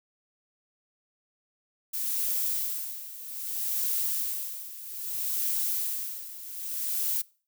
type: noise with tremolo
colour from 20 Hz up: violet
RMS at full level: -28 dBFS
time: 1.93-7.22 s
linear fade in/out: 10 ms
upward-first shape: sine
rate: 0.62 Hz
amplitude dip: 80%
effects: noise-tail reverb RT60 0.4 s tail -23 dB re dry